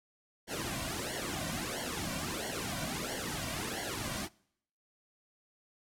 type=noise with flanger; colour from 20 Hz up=pink; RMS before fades=-37 dBFS; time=0.47-4.29 s; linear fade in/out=50 ms; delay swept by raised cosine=0.79 to 2.39 ms; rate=1.5 Hz; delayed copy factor=-0.9; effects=noise-tail reverb RT60 0.7 s tail -24 dB re dry + low-pass 12000 Hz 12 dB/octave